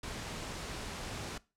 pink noise, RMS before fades -41 dBFS, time 0.03-1.38 s, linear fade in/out 5 ms, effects noise-tail reverb RT60 0.3 s tail -21 dB re dry + low-pass 8000 Hz 12 dB/octave

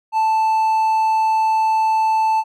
triangle tone, 880 Hz, A5, in tune, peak -12 dBFS, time 0.12-2.44 s, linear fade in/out 50 ms, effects none

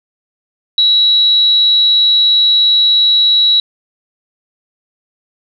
sine tone with amplitude modulation, 3900 Hz, B7, 23 cents flat, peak -5 dBFS, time 0.78-3.6 s, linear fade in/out 2 ms, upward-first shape sine, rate 217 Hz, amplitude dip 40%, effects none

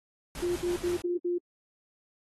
pink noise with tremolo, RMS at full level -40 dBFS, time 0.35-1.02 s, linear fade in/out 2 ms, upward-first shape sine, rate 5.9 Hz, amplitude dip 35%
sine tone bursts, 351.6 Hz, F4, 12 cents sharp, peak -26 dBFS, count 5, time 0.42-1.384 s, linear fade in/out 10 ms, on 140 ms, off 66 ms
effects AAC 32 kbps

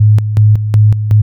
sine tone with tremolo, 106.3 Hz, G#2, 41 cents sharp, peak -3 dBFS, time 0-1.22 s, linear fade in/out 10 ms, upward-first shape square, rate 2.7 Hz, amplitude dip 65%, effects none

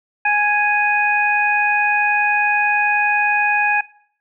harmonic tone, 830.6 Hz, G#5, in tune, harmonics 1 / 2 / 3, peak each -18 / -18 / -18 dBFS, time 0.25-3.81 s, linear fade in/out 5 ms, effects noise-tail reverb RT60 0.6 s tail -21 dB re dry

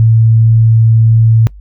sine tone, 112.7 Hz, A2, 42 cents sharp, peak -4 dBFS, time 0-1.47 s, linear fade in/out 0 ms, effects noise-tail reverb RT60 0.1 s tail -23 dB re dry + added 50 Hz sine -30 dBFS peak until 1.6 s

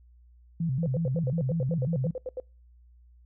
sine tone with vibrato, 147.4 Hz, D3, 7 cents sharp, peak -25 dBFS, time 0.6-2.11 s, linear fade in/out 5 ms, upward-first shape square, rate 5.5 Hz, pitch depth 210 cents each way
sine tone bursts, 509 Hz, C5, 48 cents flat, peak -30 dBFS, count 15, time 0.83-2.4 s, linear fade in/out 2 ms, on 30 ms, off 80 ms
effects noise-tail reverb RT60 0.3 s tail -26 dB re dry + added 60 Hz sine -53 dBFS peak until 3.25 s

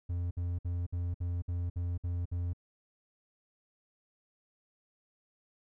triangle tone bursts, 87.4 Hz, F2, 2 cents sharp, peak -29 dBFS, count 9, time 0.09-2.534 s, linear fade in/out 10 ms, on 220 ms, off 58 ms, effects none

